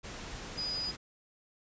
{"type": "tone in noise", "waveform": "sine", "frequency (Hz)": 4945, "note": "D#8", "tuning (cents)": -12, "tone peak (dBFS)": -33, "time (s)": [0.57, 0.92], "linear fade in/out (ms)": 20, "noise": "pink", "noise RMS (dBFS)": -43, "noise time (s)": [0.03, 0.97], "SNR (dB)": 7, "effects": ["resampled to 16000 Hz"]}